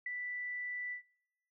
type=tone with ADSR envelope; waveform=sine; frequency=1975.5 Hz; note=B6; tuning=in tune; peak=-35 dBFS; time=0.06-1.02 s; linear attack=4 ms; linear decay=24 ms; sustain=-3 dB; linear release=100 ms; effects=noise-tail reverb RT60 0.9 s tail -22 dB re dry